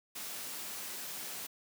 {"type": "high-pass noise", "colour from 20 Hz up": "white", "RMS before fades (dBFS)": -42, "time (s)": [0.15, 1.47], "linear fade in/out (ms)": 10, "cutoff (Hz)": 130, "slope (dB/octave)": 24, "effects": []}